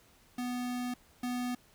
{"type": "tone pair in turn", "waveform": "square", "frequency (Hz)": [246.9, 246.9], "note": ["B3", "B3"], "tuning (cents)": [0, 0], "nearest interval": "unison", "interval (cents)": 0, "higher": "neither", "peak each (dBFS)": [-34, -33], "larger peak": "second", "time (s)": [[0.38, 0.94], [1.23, 1.55]], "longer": "first", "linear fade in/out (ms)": 5, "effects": ["pink hiss -63 dBFS RMS until 1.74 s"]}